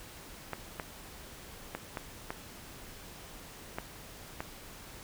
clicks, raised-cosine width 0.5 ms, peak -20 dBFS, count 7, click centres 0.533 / 0.798 / 1.75 / 1.972 / 2.305 / 3.785 / 4.405 s, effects pink hiss -49 dBFS RMS until 5.03 s

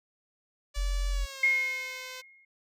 5% pulse tone with pitch glide, 578 to 512 Hz, D5 to C5, -28 to -38 cents, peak -29 dBFS, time 0.74-2.22 s, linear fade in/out 20 ms, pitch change -210 cents, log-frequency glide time 1.1-1.55 s
sine tone, 44.78 Hz, F1, 44 cents sharp, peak -26 dBFS, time 0.76-1.26 s, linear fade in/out 20 ms
sine tone with exponential decay, 2149 Hz, C7, 46 cents sharp, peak -19 dBFS, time 1.43-2.45 s, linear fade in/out 5 ms, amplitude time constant 220 ms
effects resampled to 32000 Hz

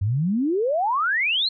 sine exponential sweep, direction up, 92 to 4300 Hz, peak -19 dBFS, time 0.01-1.49 s, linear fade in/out 10 ms, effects none

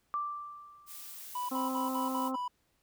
sine tone with exponential decay, 1174.7 Hz, D6, in tune, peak -29 dBFS, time 0.14-1.2 s, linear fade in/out 0 ms, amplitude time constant 230 ms
blue noise, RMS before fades -46 dBFS, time 0.86-2.32 s, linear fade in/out 50 ms
triangle tone bursts, 987.8 Hz, B5, in tune, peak -31 dBFS, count 6, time 1.35-2.48 s, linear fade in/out 5 ms, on 140 ms, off 58 ms
harmonic tone, 261.6 Hz, C4, in tune, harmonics 1 / 2 / 3 / 4 / 5, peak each -34 / -41 / -42 / -40 / -43 dBFS, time 1.51-2.36 s, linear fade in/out 10 ms
effects pink hiss -74 dBFS RMS until 2.82 s

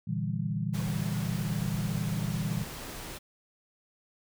sine chord, E half-diminished seventh, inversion second, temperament equal with one note detuned, 116.54 / 146.83 / 164.81 / 198.28 Hz, Bb2 / D3 / E3 / G3, 0 / 0 / 0 / +20 cents, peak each -34 / -35 / -33 / -35 dBFS, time 0.07-2.64 s, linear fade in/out 10 ms
pink noise, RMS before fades -41 dBFS, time 0.73-3.19 s, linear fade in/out 20 ms
effects none

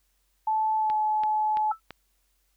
sine tone with pitch glide, 871 to 857.5 Hz, A5 to A5, -18 to -45 cents, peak -22 dBFS, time 0.47-1.72 s, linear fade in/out 5 ms, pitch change -27 cents, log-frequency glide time 0.78-0.93 s
click train, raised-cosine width 0.3 ms, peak -22 dBFS, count 4, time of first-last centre 0.9-1.907 s, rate 2.98 Hz
sine tone with exponential decay, 1318.5 Hz, E6, in tune, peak -27 dBFS, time 1.71-1.8 s, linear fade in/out 5 ms, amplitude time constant 19 ms
effects added 47 Hz sine -70 dBFS peak until 2.56 s + white hiss -72 dBFS RMS until 2.56 s

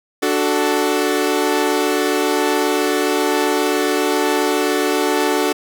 sawtooth chord, D major, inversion none, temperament equal with one note detuned, 293.7 / 372.6 / 440 Hz, D4 / F#4 / A4, 0 / +12 / 0 cents, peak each -16 dBFS, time 0.22-5.53 s, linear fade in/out 10 ms, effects none

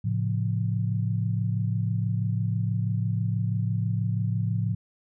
sine chord, A augmented, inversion none, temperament equal with one note detuned, 110 / 136.13 / 174.61 Hz, A2 / C#3 / E#3, 0 / -31 / 0 cents, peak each -25 / -31 / -30 dBFS, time 0.04-4.75 s, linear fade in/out 10 ms, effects none

